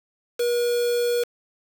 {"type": "tone with quantisation", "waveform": "triangle", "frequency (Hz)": 480.4, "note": "B4", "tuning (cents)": -48, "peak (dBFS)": -18, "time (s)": [0.39, 1.24], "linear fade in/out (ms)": 10, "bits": 5, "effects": []}